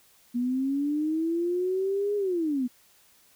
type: linear two-way sweep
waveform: sine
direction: up then down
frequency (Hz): 238.8 to 415.3 to 238.8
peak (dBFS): -24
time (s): 0.34-2.68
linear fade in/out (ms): 20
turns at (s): 2.16
effects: white hiss -60 dBFS RMS until 3.35 s